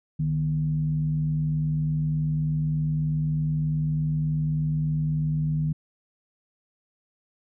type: tone with frequency modulation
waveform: sine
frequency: 153.1 Hz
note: D#3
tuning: 28 cents flat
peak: -22 dBFS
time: 0.19-5.73 s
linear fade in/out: 10 ms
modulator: 88.1 Hz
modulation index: 0.39
effects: none